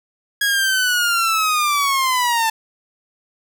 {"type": "linear sweep", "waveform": "sawtooth", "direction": "down", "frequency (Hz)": [1659, 882], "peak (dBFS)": -12, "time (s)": [0.41, 2.5], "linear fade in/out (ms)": 5, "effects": []}